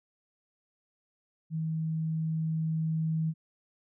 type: tone with level ramp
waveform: sine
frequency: 159.8 Hz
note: D#3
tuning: 47 cents sharp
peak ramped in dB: -29 to -26 dBFS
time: 1.5-3.34 s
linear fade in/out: 50 ms
effects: none